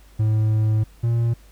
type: tone pair in turn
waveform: triangle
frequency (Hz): 108.5 / 116.8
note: A2 / A#2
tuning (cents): -24 / +4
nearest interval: minor second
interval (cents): 128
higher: second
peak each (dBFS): -14 / -15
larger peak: first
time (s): 0.19-0.84 / 1.03-1.34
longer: first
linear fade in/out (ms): 10
effects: added 50 Hz sine -47 dBFS peak until 1.51 s + pink hiss -55 dBFS RMS until 1.51 s